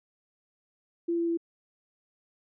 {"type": "tone with pitch steps", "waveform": "sine", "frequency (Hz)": [339.9, 337.7, 335.6], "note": ["F4", "E4", "E4"], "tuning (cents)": [-47, 42, 31], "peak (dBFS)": -25, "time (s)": [1.08, 1.374], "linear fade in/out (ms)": 10, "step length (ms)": 98, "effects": []}